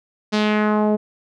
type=tone with low-pass filter sweep; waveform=sawtooth; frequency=211.9 Hz; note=G#3; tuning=35 cents sharp; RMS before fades=-18 dBFS; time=0.32-0.97 s; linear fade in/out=20 ms; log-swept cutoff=5000 to 540 Hz; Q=1.8; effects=none